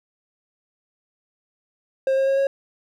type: tone with pitch steps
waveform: triangle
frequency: 533 / 537.9 / 542.9 / 548 Hz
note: C5 / C5 / C#5 / C#5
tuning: +32 / +48 / -36 / -20 cents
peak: -15 dBFS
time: 2.07-2.47 s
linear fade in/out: 2 ms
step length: 100 ms
effects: none